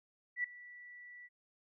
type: tone with ADSR envelope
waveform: sine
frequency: 1958 Hz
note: B6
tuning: 15 cents flat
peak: -30 dBFS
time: 0.36-1.29 s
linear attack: 80 ms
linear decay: 5 ms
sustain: -20 dB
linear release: 38 ms
effects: none